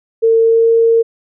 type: tone with pitch glide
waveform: sine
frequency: 453.1 to 457.6 Hz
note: A#4 to A#4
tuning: -49 to -32 cents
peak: -7 dBFS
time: 0.22-1.03 s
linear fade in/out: 20 ms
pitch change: +17 cents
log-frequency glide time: 0.38-0.69 s
effects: none